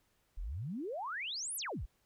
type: exponential two-way sweep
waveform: sine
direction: up then down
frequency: 34.37 to 11990 to 34.37 Hz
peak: -37 dBFS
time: 0.37-1.86 s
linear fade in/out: 10 ms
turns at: 1.56 s
effects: pink hiss -75 dBFS RMS until 2.05 s